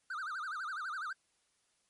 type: tone with vibrato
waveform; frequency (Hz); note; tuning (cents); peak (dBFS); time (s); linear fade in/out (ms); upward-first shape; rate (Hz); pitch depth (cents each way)
triangle; 1368; F6; -36; -35; 0.1-1.13; 5; sine; 12; 240
effects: white hiss -75 dBFS RMS until 1.89 s + MP3 48 kbps